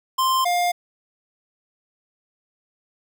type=tone pair in turn; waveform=square; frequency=1046.5 / 706.1 Hz; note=C6 / F5; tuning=0 / +19 cents; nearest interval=perfect fifth; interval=681 cents; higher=first; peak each=-18 / -19 dBFS; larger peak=first; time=0.18-0.45 / 0.45-0.72 s; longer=neither; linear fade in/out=10 ms; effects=none